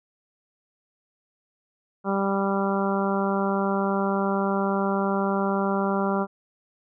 harmonic tone, 196.5 Hz, G3, 4 cents sharp, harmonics 1 / 2 / 3 / 4 / 5 / 6 / 7, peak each -25 / -28 / -30 / -31 / -32 / -33 / -33 dBFS, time 2.04-6.27 s, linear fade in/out 50 ms, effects none

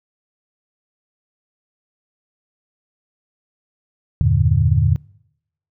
sine chord, E half-diminished seventh, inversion none, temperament equal with one note detuned, 82.41 / 98 / 117.49 / 146.83 Hz, E2 / G2 / Bb2 / D3, 0 / 0 / +14 / 0 cents, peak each -18 dBFS, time 4.21-4.96 s, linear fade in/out 0 ms, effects noise-tail reverb RT60 0.8 s tail -25 dB re dry

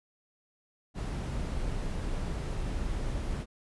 brown noise, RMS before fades -33 dBFS, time 0.94-3.46 s, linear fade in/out 50 ms, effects resampled to 24000 Hz

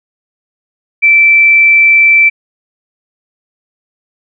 sine tone, 2331 Hz, D7, 14 cents flat, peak -3 dBFS, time 1.02-2.3 s, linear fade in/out 20 ms, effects none

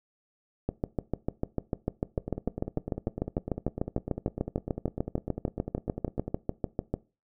two click trains, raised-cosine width 2 ms, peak -14 / -20 dBFS, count 43 / 42, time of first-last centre 0.69-6.94 / 2.18-6.28 s, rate 6.72 / 10 Hz, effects noise-tail reverb RT60 0.3 s tail -20 dB re dry

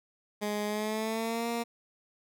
15% pulse tone with pitch glide, 208.6 to 234.1 Hz, G#3 to A#3, +8 to +8 cents, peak -24 dBFS, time 0.41-1.64 s, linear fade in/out 20 ms, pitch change +200 cents, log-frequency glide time 0.66-1.48 s, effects none

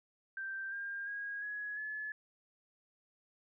sine tone with pitch steps, 1568 / 1603.7 / 1640.3 / 1677.6 / 1715.9 Hz, G6 / G6 / G#6 / G#6 / A6, 0 / +39 / -22 / +17 / -44 cents, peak -38 dBFS, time 0.37-2.12 s, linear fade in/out 2 ms, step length 350 ms, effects none

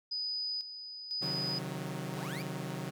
sine tone with tremolo, 4978 Hz, D#8, in tune, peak -33 dBFS, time 0.11-1.59 s, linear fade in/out 10 ms, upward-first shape square, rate 1 Hz, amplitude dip 65%
sawtooth chord, C diminished, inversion none, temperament equal with one note detuned, 134.03 / 155.56 / 185 Hz, C3 / Eb3 / Gb3, +42 / 0 / 0 cents, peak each -37 dBFS, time 1.21-2.91 s, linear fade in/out 20 ms
30% pulse linear sweep, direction up, 211 to 2466 Hz, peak -40 dBFS, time 2.15-2.42 s, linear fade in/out 0 ms
effects none

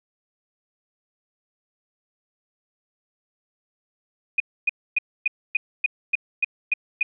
sine tone bursts, 2470 Hz, D#7, 13 cents flat, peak -16 dBFS, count 10, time 4.38-7.03 s, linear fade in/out 5 ms, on 22 ms, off 270 ms, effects none

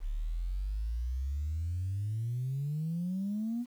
sine exponential sweep, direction up, 34.41 to 246.9 Hz, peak -30 dBFS, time 0-3.66 s, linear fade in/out 50 ms, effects tanh soft clip ceiling -27 dBFS + 10-bit

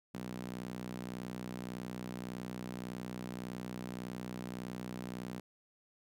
sawtooth tone with high-pass filter, 61.74 Hz, B1, in tune, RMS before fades -43 dBFS, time 0.14-5.4 s, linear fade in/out 5 ms, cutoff 190 Hz, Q 2.1, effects none

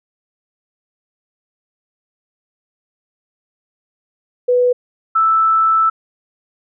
sine tone pair in turn, 493.9 / 1318.6 Hz, B4 / E6, 0 / 0 cents, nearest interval octave + perfect fourth, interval 1700 cents, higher second, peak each -10 dBFS, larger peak neither, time 4.48-4.73 / 5.15-5.9 s, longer second, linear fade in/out 10 ms, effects none

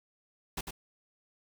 pink noise with echo, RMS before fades -36 dBFS, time 0.57-0.61 s, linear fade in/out 5 ms, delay 99 ms, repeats 1, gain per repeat -5 dB, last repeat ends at 0.709 s, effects none

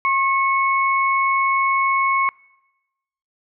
sine tone pair together, 1079 / 2206 Hz, C#6 / C#7, -47 / -9 cents, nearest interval octave, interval 1238 cents, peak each -17 / -20 dBFS, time 0.05-2.29 s, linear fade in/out 0 ms, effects noise-tail reverb RT60 1.0 s tail -25 dB re dry

